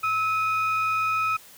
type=tone pair together; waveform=sine; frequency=1297 / 2485 Hz; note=E6 / D#7; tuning=-28 / -3 cents; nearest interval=major seventh; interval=1125 cents; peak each=-21 / -26 dBFS; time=0.03-1.37 s; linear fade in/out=10 ms; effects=tanh soft clip ceiling -18 dBFS + white hiss -49 dBFS RMS until 1.57 s